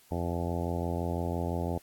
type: harmonic tone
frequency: 85.9 Hz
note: F2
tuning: 28 cents flat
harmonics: 1 / 2 / 3 / 4 / 5 / 6 / 7 / 8 / 9 / 10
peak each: -33 / -36 / -38 / -39 / -40 / -41 / -41 / -42 / -43 / -43 dBFS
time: 0.11-1.78 s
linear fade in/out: 5 ms
effects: white hiss -60 dBFS RMS until 1.82 s + AAC 64 kbps

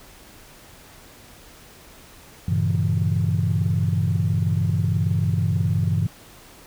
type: chord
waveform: sine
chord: G diminished seventh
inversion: none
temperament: equal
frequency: 98 / 116.54 / 138.59 / 164.81 Hz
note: G2 / Bb2 / Db3 / Fb3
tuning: 0 / 0 / 0 / 0 cents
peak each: -21 / -25 / -25 / -23 dBFS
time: 2.48-6.07 s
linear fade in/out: 5 ms
effects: tanh soft clip ceiling -11 dBFS + pink hiss -47 dBFS RMS until 6.66 s

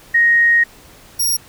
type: tone pair in turn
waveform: sine / 10% pulse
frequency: 1871 / 5607 Hz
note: A#6 / F8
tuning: +6 / +6 cents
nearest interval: octave + perfect fifth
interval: 1900 cents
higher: second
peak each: -9 dBFS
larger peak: neither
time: 0.14-0.64 / 1.19-1.37 s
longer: first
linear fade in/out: 10 ms
effects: pink hiss -44 dBFS RMS until 1.48 s

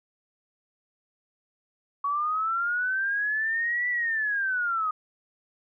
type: linear two-way sweep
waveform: sine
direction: up then down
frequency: 1120 to 1975.5 to 1234 Hz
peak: -24 dBFS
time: 2.04-4.91 s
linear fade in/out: 5 ms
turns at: 3.89 s
effects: none

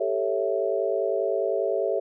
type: chord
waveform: sine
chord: A dominant seventh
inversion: third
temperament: equal with one note detuned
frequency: 392 / 442 / 554.4 / 659.3 Hz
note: G4 / A4 / C#5 / E5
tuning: 0 / +8 / 0 / 0 cents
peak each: -28 dBFS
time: 0-2 s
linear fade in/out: 10 ms
effects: none

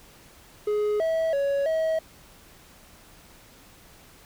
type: tone with pitch steps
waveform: triangle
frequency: 419.3 / 649 / 559 / 641 Hz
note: G#4 / E5 / C#5 / E5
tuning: +17 / -27 / +14 / -49 cents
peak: -20 dBFS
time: 0.67-1.99 s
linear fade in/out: 5 ms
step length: 330 ms
effects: pink hiss -52 dBFS RMS until 4.25 s

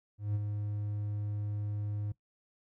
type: tone with ADSR envelope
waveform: triangle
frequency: 103.83 Hz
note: G#2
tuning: in tune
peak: -26 dBFS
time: 0.18-2.12 s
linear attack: 170 ms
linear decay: 31 ms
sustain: -5 dB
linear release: 4 ms
effects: noise-tail reverb RT60 0.1 s tail -19 dB re dry

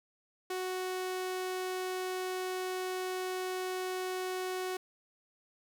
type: tone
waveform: sawtooth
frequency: 370 Hz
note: F#4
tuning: in tune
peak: -30 dBFS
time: 0.5-4.77 s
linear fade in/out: 5 ms
effects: none

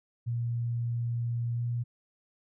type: tone with pitch glide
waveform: sine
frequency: 118.3 to 119.54 Hz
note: A#2 to A#2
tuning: +26 to +44 cents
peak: -28 dBFS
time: 0.26-1.84 s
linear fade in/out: 20 ms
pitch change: +18 cents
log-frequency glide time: 1.55-1.61 s
effects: none

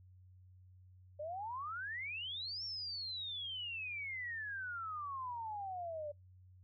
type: exponential two-way sweep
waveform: sine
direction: up then down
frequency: 577 to 5530 to 577 Hz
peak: -40 dBFS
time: 1.19-6.12 s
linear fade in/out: 10 ms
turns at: 2.64 s
effects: noise-tail reverb RT60 0.2 s tail -26 dB re dry + added 92 Hz sine -58 dBFS peak until 6.63 s

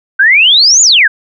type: exponential two-way sweep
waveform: sine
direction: up then down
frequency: 1508 to 7140 to 1508 Hz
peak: -3 dBFS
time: 0.19-1.08 s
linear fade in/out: 10 ms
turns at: 0.82 s
effects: none

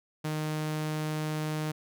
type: tone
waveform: sawtooth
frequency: 154.2 Hz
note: D#3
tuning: 15 cents flat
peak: -26 dBFS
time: 0.24-1.72 s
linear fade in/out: 10 ms
effects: none

